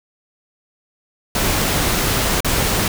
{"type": "noise with dropouts", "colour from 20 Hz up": "pink", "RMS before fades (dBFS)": -18, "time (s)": [1.35, 2.88], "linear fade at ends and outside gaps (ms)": 2, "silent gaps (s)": [2.405, 2.446], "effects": []}